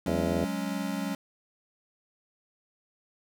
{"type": "chord", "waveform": "square", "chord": "F# suspended second", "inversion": "none", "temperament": "equal", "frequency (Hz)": [185, 207.7, 277.2], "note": ["F#3", "G#3", "C#4"], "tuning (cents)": [0, 0, 0], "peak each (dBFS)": -35, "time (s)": [0.06, 1.15], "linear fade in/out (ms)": 2}
{"type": "harmonic tone", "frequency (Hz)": 83.9, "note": "E2", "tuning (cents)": 31, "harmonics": [1, 2, 3, 4, 5, 6, 7, 8], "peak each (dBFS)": [-35, -35, -35, -35, -35, -35, -35, -35], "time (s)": [0.07, 0.45], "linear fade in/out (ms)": 5}
{"effects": []}